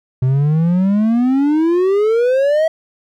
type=exponential sweep; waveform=triangle; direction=up; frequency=125.9 to 653 Hz; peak=-9 dBFS; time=0.22-2.68 s; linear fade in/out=5 ms; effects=none